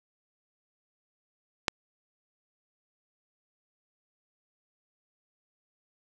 click, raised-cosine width 0.2 ms, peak -6 dBFS, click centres 1.682 s, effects none

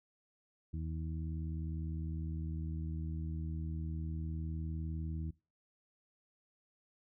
harmonic tone, 79.8 Hz, D#2, 44 cents sharp, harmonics 1 / 2 / 3 / 4, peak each -38 / -42 / -51 / -50 dBFS, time 0.73-5.31 s, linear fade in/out 10 ms, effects noise-tail reverb RT60 0.3 s tail -21 dB re dry

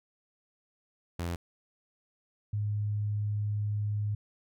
sawtooth / sine tone pair in turn, 86 / 104.32 Hz, F2 / G#2, -26 / +8 cents, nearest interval minor third, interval 334 cents, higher second, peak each -28 dBFS, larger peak neither, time 1.19-1.36 / 2.53-4.15 s, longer second, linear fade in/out 5 ms, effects none

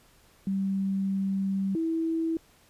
sine tone pair in turn, 194.1 / 326.4 Hz, G3 / E4, -17 / -17 cents, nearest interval major sixth, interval 900 cents, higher second, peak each -25 dBFS, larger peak neither, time 0.47-1.75 / 1.75-2.37 s, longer first, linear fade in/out 2 ms, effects pink hiss -60 dBFS RMS until 2.69 s + resampled to 32000 Hz

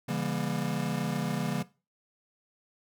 square chord, C# diminished seventh, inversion none, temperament just, 138.59 / 166.31 / 199.57 / 239.5 Hz, C#3 / E3 / G3 / Bb3, 0 / +16 / +31 / +47 cents, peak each -35 / -35 / -36 / -36 dBFS, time 0.08-1.63 s, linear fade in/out 10 ms, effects noise-tail reverb RT60 0.3 s tail -18 dB re dry

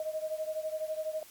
sine beating tone pair, 622.3 / 634.3 Hz, D#5 / D#5, 0 / +33 cents, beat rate 12 Hz, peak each -34 / -37 dBFS, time 0-1.23 s, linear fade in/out 2 ms, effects white hiss -54 dBFS RMS until 1.3 s + MP3 96 kbps

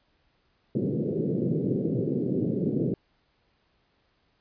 pink band-pass noise, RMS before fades -27 dBFS, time 0.75-2.94 s, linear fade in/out 2 ms, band 120 to 480 Hz, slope 48 dB/octave, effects pink hiss -69 dBFS RMS until 4.4 s + resampled to 11025 Hz

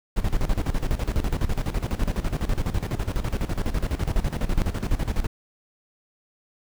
brown noise with tremolo, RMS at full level -22 dBFS, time 0.16-5.27 s, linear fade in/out 10 ms, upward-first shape square, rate 12 Hz, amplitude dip 75%, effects none

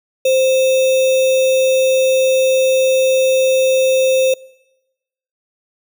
sine tone with sample-and-hold, 523.3 Hz, C5, in tune, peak -10 dBFS, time 0.25-4.34 s, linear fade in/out 5 ms, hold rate 3150 Hz, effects noise-tail reverb RT60 1.0 s tail -24 dB re dry

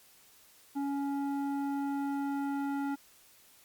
square tone with low-pass filter sweep, 279.7 Hz, C#4, 16 cents sharp, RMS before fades -33 dBFS, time 0.75-2.96 s, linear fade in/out 20 ms, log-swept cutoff 810 to 1300 Hz, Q 1.3, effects white hiss -60 dBFS RMS until 3.64 s + MP3 96 kbps

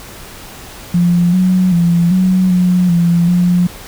sine tone with pitch steps, 174.3 / 184.4 / 171.2 / 185.6 / 180.4 / 171.3 / 177.3 Hz, F3 / F#3 / F3 / F#3 / F#3 / F3 / F3, -3 / -6 / -34 / +6 / -44 / -33 / +26 cents, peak -8 dBFS, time 0.94-3.67 s, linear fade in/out 5 ms, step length 390 ms, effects pink hiss -33 dBFS RMS until 3.87 s

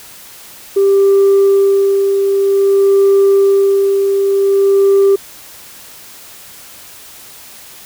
sine tone with tremolo, 394.3 Hz, G4, 10 cents sharp, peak -4 dBFS, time 0.76-5.16 s, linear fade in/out 10 ms, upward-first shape sine, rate 0.52 Hz, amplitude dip 45%, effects tanh soft clip ceiling -4 dBFS + white hiss -36 dBFS RMS until 7.85 s

